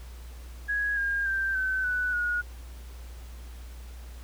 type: tone with pitch steps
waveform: sine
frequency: 1661.2 / 1615.8 / 1571.6 / 1528.6 / 1486.8 / 1446.2 Hz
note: G#6 / G#6 / G6 / G6 / F#6 / F#6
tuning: 0 / -48 / +4 / -44 / +8 / -40 cents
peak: -25 dBFS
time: 0.68-2.42 s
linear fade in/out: 20 ms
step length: 290 ms
effects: added 60 Hz sine -40 dBFS peak until 4.23 s + pink hiss -53 dBFS RMS until 4.23 s